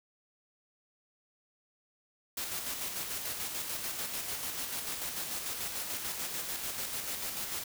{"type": "noise with tremolo", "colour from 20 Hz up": "white", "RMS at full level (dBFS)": -36, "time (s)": [2.37, 7.64], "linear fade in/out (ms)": 5, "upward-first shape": "square", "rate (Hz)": 6.8, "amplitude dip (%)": 35, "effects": []}